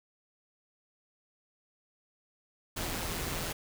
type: noise with amplitude modulation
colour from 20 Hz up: pink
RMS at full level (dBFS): -33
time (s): 2.76-3.53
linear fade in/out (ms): 10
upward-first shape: sine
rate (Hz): 167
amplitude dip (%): 50
effects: none